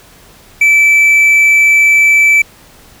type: tone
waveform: triangle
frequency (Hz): 2317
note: D7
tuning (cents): -24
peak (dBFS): -3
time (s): 0.61-2.42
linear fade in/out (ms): 5
effects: pink hiss -41 dBFS RMS until 3 s